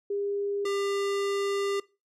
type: tone pair in turn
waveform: sine / square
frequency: 403.4 / 399 Hz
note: G4 / G4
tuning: +50 / +31 cents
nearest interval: unison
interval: 19 cents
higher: first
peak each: -27 dBFS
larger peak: neither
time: 0.1-0.65 / 0.65-1.8 s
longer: second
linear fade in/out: 5 ms
effects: noise-tail reverb RT60 0.3 s tail -22 dB re dry + low-pass 8000 Hz 12 dB/octave